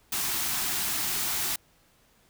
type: band-stop noise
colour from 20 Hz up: white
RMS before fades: -29 dBFS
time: 0.12-1.56 s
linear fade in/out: 5 ms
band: 420 to 640 Hz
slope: 96 dB/octave
effects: pink hiss -63 dBFS RMS until 2.29 s